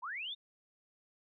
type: linear sweep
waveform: sine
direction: up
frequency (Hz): 886 to 3700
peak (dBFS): -38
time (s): 0.02-0.35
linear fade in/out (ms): 20
effects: none